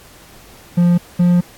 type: tone pair in turn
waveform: triangle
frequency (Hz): 174.61 / 176.23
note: F3 / F3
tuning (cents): 0 / +16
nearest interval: unison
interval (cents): 16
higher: second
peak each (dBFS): -7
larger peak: neither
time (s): 0.77-0.98 / 1.19-1.41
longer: second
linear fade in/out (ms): 10
effects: pink hiss -43 dBFS RMS until 1.57 s + AAC 64 kbps